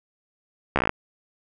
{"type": "slowing click train", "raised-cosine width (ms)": 0.5, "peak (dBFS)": -5, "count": 9, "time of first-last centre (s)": [0.76, 0.894], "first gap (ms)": 14, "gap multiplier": 1.05, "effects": []}